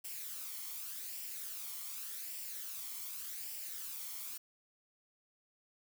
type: noise with flanger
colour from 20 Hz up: blue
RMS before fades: -44 dBFS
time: 0.04-4.38 s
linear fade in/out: 10 ms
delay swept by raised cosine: 0.38 to 0.94 ms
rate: 0.86 Hz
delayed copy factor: +0.5
effects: none